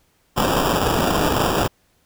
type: noise with sample-and-hold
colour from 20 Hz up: white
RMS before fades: -19 dBFS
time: 0.36-1.68 s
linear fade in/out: 20 ms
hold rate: 2100 Hz
effects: pink hiss -62 dBFS RMS until 2.05 s